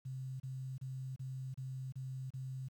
sine tone bursts, 131.1 Hz, C3, 4 cents sharp, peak -40 dBFS, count 7, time 0.05-2.686 s, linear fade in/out 10 ms, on 350 ms, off 31 ms, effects 11-bit

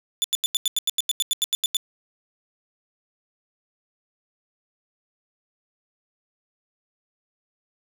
sawtooth tone bursts, 3491 Hz, A7, 14 cents flat, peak -16 dBFS, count 15, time 0.22-1.768 s, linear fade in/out 0 ms, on 22 ms, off 87 ms, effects none

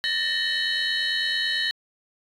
sine tone cluster, 1777 / 1866 / 3035 / 3857 / 4289 Hz, A6 / A#6 / F#7 / B7 / C8, +17 / +1 / +43 / -42 / +42 cents, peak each -28 dBFS, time 0.04-1.71 s, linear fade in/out 0 ms, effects tanh soft clip ceiling -16 dBFS

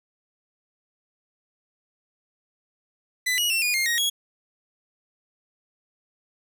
sawtooth tone with pitch steps, 2000 / 2904 / 2702 / 2447 / 2122 / 1880 / 3327 Hz, B6 / F#7 / E7 / D#7 / C7 / A#6 / G#7, +21 / -33 / +42 / -29 / +24 / +14 / +2 cents, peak -18 dBFS, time 3.26-4.1 s, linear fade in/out 10 ms, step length 120 ms, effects 10-bit

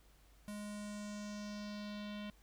square tone with low-pass filter sweep, 207.7 Hz, G#3, in tune, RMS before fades -45 dBFS, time 0.48-2.3 s, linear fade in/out 0 ms, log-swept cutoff 11000 to 3200 Hz, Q 2.7, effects added 50 Hz sine -64 dBFS peak until 2.42 s + pink hiss -69 dBFS RMS until 2.42 s

